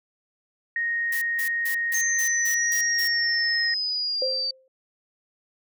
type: tone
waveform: sine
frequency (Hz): 1864.7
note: A#6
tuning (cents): 0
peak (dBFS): -23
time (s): 0.76-3.74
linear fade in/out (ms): 2
type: noise bursts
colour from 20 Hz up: blue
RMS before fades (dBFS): -33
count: 8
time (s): 1.12-3.078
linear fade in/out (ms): 5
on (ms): 96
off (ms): 170
type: exponential sweep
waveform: sine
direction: down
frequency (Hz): 6360 to 4599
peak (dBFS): -24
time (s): 1.94-4.51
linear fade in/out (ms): 5
type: tone with exponential decay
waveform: sine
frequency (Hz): 523.3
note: C5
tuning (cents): 0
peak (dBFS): -22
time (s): 4.22-4.68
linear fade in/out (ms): 2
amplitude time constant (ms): 99
effects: none